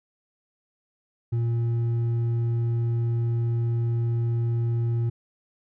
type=tone with hard clipping; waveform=sine; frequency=116.9 Hz; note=A#2; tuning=5 cents sharp; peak=-23 dBFS; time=1.32-5.1 s; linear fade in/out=10 ms; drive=4 dB; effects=none